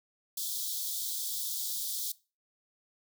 white high-pass noise, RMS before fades -35 dBFS, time 0.37-2.12 s, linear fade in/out 5 ms, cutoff 3300 Hz, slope 96 dB/octave, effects noise-tail reverb RT60 0.3 s tail -20 dB re dry

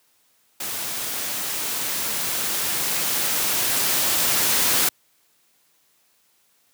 white noise with level ramp, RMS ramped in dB -29 to -19 dBFS, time 0.6-4.89 s, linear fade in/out 5 ms, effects white hiss -63 dBFS RMS until 6.73 s + high-pass 100 Hz 12 dB/octave

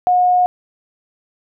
sine tone, 723 Hz, F#5, 40 cents flat, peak -10 dBFS, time 0.07-0.46 s, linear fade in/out 0 ms, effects none

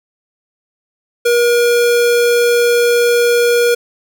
square tone, 477.6 Hz, A#4, 42 cents sharp, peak -10 dBFS, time 1.25-3.75 s, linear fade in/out 10 ms, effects none

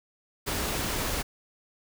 pink noise, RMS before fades -30 dBFS, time 0.46-1.23 s, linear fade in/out 20 ms, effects none

